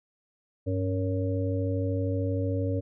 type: harmonic tone with a mistuned harmonic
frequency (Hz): 93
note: F#2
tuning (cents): +9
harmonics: 1 / 3 / 5 / 6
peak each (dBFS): -27 / -32 / -34 / -35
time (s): 0.66-2.81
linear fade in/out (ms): 20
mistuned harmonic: 1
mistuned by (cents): +100
effects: none